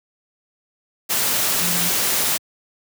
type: tone in noise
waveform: sine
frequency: 174.61 Hz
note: F3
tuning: in tune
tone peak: -27 dBFS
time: 1.6-1.9 s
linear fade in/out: 20 ms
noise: white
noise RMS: -20 dBFS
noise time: 1.09-2.38 s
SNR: -10 dB
effects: high-pass 100 Hz 12 dB/octave